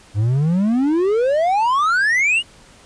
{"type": "exponential sweep", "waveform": "triangle", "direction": "up", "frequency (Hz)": [98, 2960], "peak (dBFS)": -12, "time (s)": [0.14, 2.43], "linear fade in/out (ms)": 50, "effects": ["pink hiss -47 dBFS RMS until 2.85 s", "resampled to 22050 Hz"]}